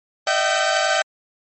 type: tone cluster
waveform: sawtooth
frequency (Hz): 611 / 661 / 765 / 1543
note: D#5 / E5 / G5 / G6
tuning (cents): -32 / +5 / -42 / -28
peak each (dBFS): -19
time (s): 0.27-1.02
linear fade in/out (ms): 2
effects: MP3 32 kbps